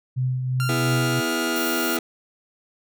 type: tone with tremolo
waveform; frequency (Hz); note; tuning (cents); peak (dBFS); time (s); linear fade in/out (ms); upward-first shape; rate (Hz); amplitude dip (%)
sine; 128.1; C3; -36; -19; 0.16-1.21; 20; triangle; 2.9; 45
type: tone with pitch glide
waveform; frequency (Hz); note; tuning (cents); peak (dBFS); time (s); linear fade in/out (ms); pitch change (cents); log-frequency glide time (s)
sawtooth; 1387 to 1413.7; F6 to F6; -12 to +21; -23; 0.6-1.97; 0; +33; 0.72-1.25
type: chord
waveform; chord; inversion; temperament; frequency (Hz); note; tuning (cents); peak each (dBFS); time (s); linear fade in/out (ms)
sawtooth; E major; second; just; 247.2 / 329.6 / 412; B3 / E4 / G#4; +2 / 0 / -14; -24 / -22 / -27; 0.69-1.99; 2
type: noise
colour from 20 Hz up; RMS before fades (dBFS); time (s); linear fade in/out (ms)
violet; -31; 1.56-1.97; 2
effects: none